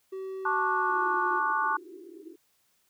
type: tone with pitch glide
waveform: triangle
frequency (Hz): 381.5 to 360.1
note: G4 to F#4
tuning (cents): -47 to -47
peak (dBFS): -32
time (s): 0.12-1.4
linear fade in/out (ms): 10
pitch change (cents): -100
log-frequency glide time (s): 0.41-1.22
type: chord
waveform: sine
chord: D major seventh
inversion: second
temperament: just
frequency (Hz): 881 / 1101.2 / 1174.7 / 1468.3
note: A5 / C#6 / D6 / F#6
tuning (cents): +2 / -12 / 0 / -14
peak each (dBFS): -30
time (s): 0.45-1.77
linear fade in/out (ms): 5
type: band-pass noise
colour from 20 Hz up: white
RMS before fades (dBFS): -47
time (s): 0.89-2.36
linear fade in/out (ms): 10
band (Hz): 310 to 390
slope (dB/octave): 96
effects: white hiss -70 dBFS RMS until 2.89 s